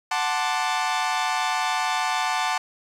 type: chord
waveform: sawtooth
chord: D dominant seventh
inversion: first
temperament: equal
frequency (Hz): 740 / 880 / 1046.5 / 1174.7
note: F#5 / A5 / C6 / D6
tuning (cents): 0 / 0 / 0 / 0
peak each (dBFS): -23 / -22 / -27 / -26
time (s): 0.11-2.58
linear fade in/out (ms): 5
effects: low-pass 7000 Hz 12 dB/octave + 9-bit